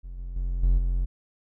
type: tone with level steps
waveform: triangle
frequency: 44.1 Hz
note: F1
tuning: 18 cents sharp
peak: -33 / -30 / -23 / -15 / -20 dBFS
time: 0.03-1.06 s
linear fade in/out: 20 ms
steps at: 0.18 / 0.36 / 0.63 / 0.78 s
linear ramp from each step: 5 ms
effects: none